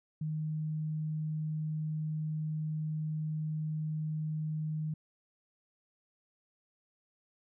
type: tone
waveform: sine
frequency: 155 Hz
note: D#3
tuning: 6 cents flat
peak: -32 dBFS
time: 0.21-4.94 s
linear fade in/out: 5 ms
effects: none